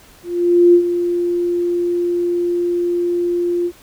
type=tone with ADSR envelope; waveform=sine; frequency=349.2 Hz; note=F4; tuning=in tune; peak=-5 dBFS; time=0.23-3.72 s; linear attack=510 ms; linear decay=80 ms; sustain=-10 dB; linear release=61 ms; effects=pink hiss -46 dBFS RMS until 3.82 s